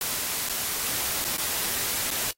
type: noise with dropouts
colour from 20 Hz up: white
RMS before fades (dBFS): -28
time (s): 0.01-2.31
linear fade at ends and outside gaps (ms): 2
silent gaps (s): 0.489-0.495 / 1.244-1.248 / 1.366-1.38 / 2.106-2.111
effects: noise-tail reverb RT60 0.1 s tail -23 dB re dry + AAC 48 kbps